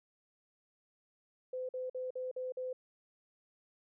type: tone bursts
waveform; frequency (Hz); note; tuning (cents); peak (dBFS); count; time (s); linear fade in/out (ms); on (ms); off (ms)
sine; 510; C5; -44; -36; 6; 1.53-2.73; 5; 160; 48
effects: none